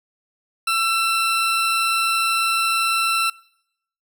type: tone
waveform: 20% pulse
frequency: 1341 Hz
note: E6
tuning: 29 cents sharp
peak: -13 dBFS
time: 0.67-3.3 s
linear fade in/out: 5 ms
effects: noise-tail reverb RT60 0.8 s tail -24 dB re dry